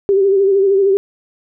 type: tone with vibrato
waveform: sine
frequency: 392 Hz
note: G4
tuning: in tune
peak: -9 dBFS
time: 0.09-0.97 s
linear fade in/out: 0 ms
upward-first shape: sine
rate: 13 Hz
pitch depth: 49 cents each way
effects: none